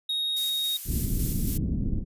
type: tone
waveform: triangle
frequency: 3751 Hz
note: A#7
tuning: 10 cents sharp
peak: -24 dBFS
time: 0.09-0.77 s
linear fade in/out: 5 ms
type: noise with tremolo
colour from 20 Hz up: violet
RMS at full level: -31 dBFS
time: 0.36-1.58 s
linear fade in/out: 10 ms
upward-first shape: square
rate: 3.6 Hz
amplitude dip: 30%
type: low-pass noise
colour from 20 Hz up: pink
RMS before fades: -27 dBFS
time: 0.85-2.05 s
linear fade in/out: 50 ms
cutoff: 270 Hz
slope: 24 dB/octave
effects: resampled to 32000 Hz